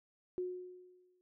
sine tone with exponential decay, 363.2 Hz, F#4, 32 cents flat, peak -33 dBFS, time 0.38-1.21 s, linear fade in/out 0 ms, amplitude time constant 180 ms, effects none

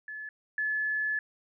sine tone pair in turn, 1721 / 1721 Hz, A6 / A6, -39 / -39 cents, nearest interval unison, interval 0 cents, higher neither, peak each -37 / -27 dBFS, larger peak second, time 0.08-0.29 / 0.58-1.19 s, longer second, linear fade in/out 2 ms, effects none

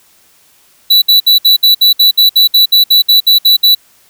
square tone bursts, 3951 Hz, B7, in tune, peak -4 dBFS, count 16, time 0.9-3.75 s, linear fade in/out 10 ms, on 120 ms, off 62 ms, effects white hiss -48 dBFS RMS until 4.09 s

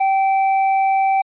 triangle tone with tanh clipping, 775 Hz, G5, 20 cents flat, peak -15 dBFS, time 0-1.22 s, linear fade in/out 10 ms, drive 12 dB, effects resampled to 8000 Hz

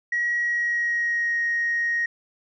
sine tone with pitch glide, 1909 to 1874 Hz, A#6 to A#6, +41 to +9 cents, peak -20 dBFS, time 0.12-2.06 s, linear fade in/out 5 ms, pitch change -32 cents, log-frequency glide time 0.38-1.4 s, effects tanh soft clip ceiling -17 dBFS

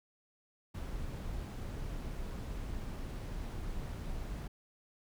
brown noise, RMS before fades -40 dBFS, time 0.74-4.48 s, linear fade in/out 10 ms, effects none

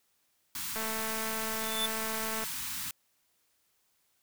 white band-stop noise, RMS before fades -37 dBFS, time 0.55-2.91 s, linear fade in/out 2 ms, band 300 to 850 Hz, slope 96 dB/octave
click train, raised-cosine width 0.5 ms, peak -23 dBFS, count 372, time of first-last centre 0.76-2.439 s, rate 221 Hz
square tone with exponential growth, 3509 Hz, A7, 5 cents flat, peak -28 dBFS, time 1.42-1.86 s, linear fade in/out 5 ms, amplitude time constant 94 ms
effects white hiss -73 dBFS RMS until 4.22 s

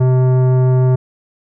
triangle tone with tanh clipping, 128.1 Hz, C3, 36 cents flat, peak -11 dBFS, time 0-0.96 s, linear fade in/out 10 ms, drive 18 dB, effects none

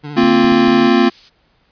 25% pulse tone with vibrato, 146.83 Hz, D3, in tune, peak -22 dBFS, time 0.03-0.89 s, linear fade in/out 20 ms, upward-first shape triangle, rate 15 Hz, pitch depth 48 cents each way
square chord, Bb suspended second, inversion none, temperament equal with one note detuned, 229.9 / 261.6 / 349.2 Hz, Bb3 / C4 / F4, -24 / 0 / 0 cents, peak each -14 dBFS, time 0.16-1.1 s, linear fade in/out 20 ms
clicks, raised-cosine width 3 ms, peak -16 dBFS, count 4, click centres 0.234 / 0.445 / 0.521 / 0.681 s
violet noise, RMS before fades -29 dBFS, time 0.77-1.3 s, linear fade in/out 20 ms
effects pink hiss -58 dBFS RMS until 1.71 s + resampled to 11025 Hz

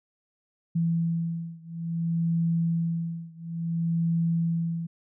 sine beating tone pair, 166.6 / 167.18 Hz, E3 / E3, +19 / +25 cents, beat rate 0.58 Hz, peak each -27 / -28 dBFS, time 0.75-4.87 s, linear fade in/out 10 ms, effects none

